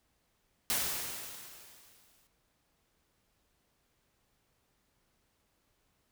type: noise with exponential decay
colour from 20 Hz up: white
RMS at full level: -30 dBFS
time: 0.7-2.27 s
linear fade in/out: 0 ms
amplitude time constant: 340 ms
effects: pink hiss -75 dBFS RMS until 6.11 s